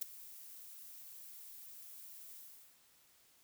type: noise with ADSR envelope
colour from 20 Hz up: violet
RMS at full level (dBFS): -34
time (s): 0.01-2.79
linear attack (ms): 11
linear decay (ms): 9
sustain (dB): -19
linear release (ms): 410
effects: white hiss -68 dBFS RMS until 3.43 s